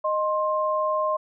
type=tone pair together; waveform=sine; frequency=618.6 / 1057 Hz; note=D#5 / C6; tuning=-10 / +17 cents; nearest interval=major sixth; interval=927 cents; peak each=-24 dBFS; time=0.04-1.17 s; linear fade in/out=10 ms; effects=none